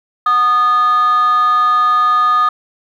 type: tone with frequency modulation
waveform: sine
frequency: 1231 Hz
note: D#6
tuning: 19 cents flat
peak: -7 dBFS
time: 0.26-2.49 s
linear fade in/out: 5 ms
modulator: 492 Hz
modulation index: 0.28
effects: tanh soft clip ceiling -8 dBFS + 8-bit